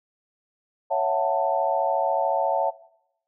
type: chord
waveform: sine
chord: F# minor seventh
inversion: second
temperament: just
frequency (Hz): 555 / 666 / 740 / 888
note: C#5 / E5 / F#5 / A5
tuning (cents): +2 / +18 / 0 / +16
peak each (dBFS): -26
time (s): 0.9-2.71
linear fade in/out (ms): 20
effects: noise-tail reverb RT60 0.8 s tail -19 dB re dry